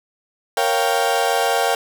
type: chord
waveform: 35% pulse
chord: G half-diminished seventh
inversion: first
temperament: equal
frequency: 466.2 / 554.4 / 698.5 / 784 Hz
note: Bb4 / Db5 / F5 / G5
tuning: 0 / 0 / 0 / 0 cents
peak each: -21 / -22 / -20 / -19 dBFS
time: 0.57-1.75 s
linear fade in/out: 2 ms
effects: none